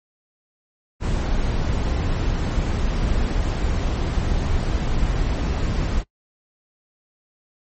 brown noise, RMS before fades -21 dBFS, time 1-6.04 s, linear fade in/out 50 ms, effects noise-tail reverb RT60 0.1 s tail -22 dB re dry + MP3 32 kbps

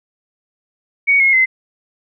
sine tone with pitch steps, 2238 / 2162 / 2057 Hz, C#7 / C#7 / C7, +16 / -44 / -30 cents, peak -9 dBFS, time 1.07-1.46 s, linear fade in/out 20 ms, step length 130 ms, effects none

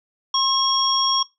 sine tone cluster, 1070 / 3306 / 5570 Hz, C6 / G#7 / F8, +38 / -9 / -5 cents, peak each -21 dBFS, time 0.34-1.23 s, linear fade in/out 5 ms, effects noise-tail reverb RT60 0.2 s tail -22 dB re dry

